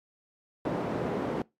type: band-pass noise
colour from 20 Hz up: white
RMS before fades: -31 dBFS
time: 0.65-1.42 s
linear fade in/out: 2 ms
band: 150 to 520 Hz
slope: 12 dB/octave
effects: noise-tail reverb RT60 0.2 s tail -22 dB re dry + MP3 96 kbps